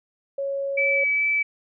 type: tone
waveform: sine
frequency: 553 Hz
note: C#5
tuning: 4 cents flat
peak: -24 dBFS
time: 0.38-1.04 s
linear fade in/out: 5 ms
type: tone with vibrato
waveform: sine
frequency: 2300 Hz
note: D7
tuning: 37 cents flat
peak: -19 dBFS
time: 0.77-1.43 s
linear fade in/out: 10 ms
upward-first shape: sine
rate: 2.4 Hz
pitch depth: 9 cents each way
effects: none